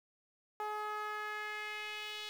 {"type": "tone with band-pass filter sweep", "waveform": "sawtooth", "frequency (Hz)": 422.9, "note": "G#4", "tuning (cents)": 31, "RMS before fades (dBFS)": -41, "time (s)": [0.6, 2.29], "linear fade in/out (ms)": 0, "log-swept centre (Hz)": [970, 3400], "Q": 2.3, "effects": ["10-bit"]}